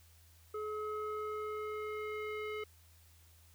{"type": "tone with low-pass filter sweep", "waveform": "square", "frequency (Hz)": 426.3, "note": "G#4", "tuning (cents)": 45, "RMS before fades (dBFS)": -40, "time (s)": [0.54, 2.64], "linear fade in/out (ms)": 5, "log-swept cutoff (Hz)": [1100, 2500], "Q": 2.7, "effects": ["added 82 Hz sine -61 dBFS peak until 3.54 s", "white hiss -66 dBFS RMS until 3.54 s"]}